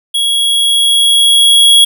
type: tone with level ramp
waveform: square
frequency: 3322 Hz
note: G#7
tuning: in tune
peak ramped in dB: -11 to -3 dBFS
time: 0.14-1.85 s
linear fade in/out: 10 ms
effects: none